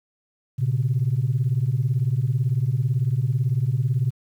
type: beating tone pair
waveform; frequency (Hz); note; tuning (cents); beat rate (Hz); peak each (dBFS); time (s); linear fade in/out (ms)
sine; 117.6 / 135.6; A#2 / C#3; +16 / -38; 18; -21; 0.58-4.11; 20
effects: tanh soft clip ceiling -13 dBFS + 9-bit